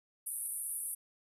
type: band-pass noise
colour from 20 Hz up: pink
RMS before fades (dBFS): -39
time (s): 0.26-0.95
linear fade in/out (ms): 10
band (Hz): 9100 to 12000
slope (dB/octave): 96
effects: none